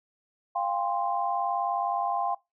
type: chord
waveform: sine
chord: F suspended second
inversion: none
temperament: equal with one note detuned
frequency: 698.5 / 797.7 / 1046.5 Hz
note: F5 / G5 / C6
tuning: 0 / +30 / 0 cents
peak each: -30 / -29 / -31 dBFS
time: 0.55-2.35 s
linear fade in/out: 10 ms
effects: noise-tail reverb RT60 0.2 s tail -21 dB re dry